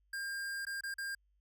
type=tone with dropouts; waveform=square; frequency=1604 Hz; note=G6; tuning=39 cents sharp; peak=-38 dBFS; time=0.13-1.15 s; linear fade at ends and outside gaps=5 ms; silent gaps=0.652-0.667 / 0.809-0.835 / 0.941-0.982 s; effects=added 50 Hz sine -70 dBFS peak until 1.4 s